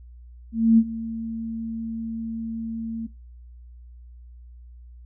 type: tone with ADSR envelope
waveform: sine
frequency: 226.3 Hz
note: A3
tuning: 49 cents sharp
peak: -10 dBFS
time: 0.52-3.07 s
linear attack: 260 ms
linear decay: 55 ms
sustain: -17 dB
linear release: 12 ms
effects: noise-tail reverb RT60 0.2 s tail -20 dB re dry + added 60 Hz sine -42 dBFS peak until 5.05 s